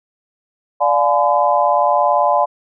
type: chord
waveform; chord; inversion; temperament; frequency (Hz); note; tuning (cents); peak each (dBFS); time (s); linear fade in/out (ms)
sine; D diminished seventh; none; just; 587.3 / 704.8 / 845.8 / 1014.9; D5 / F5 / Ab5 / Cb6; 0 / +16 / +31 / +47; -17; 0.8-2.46; 20
effects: none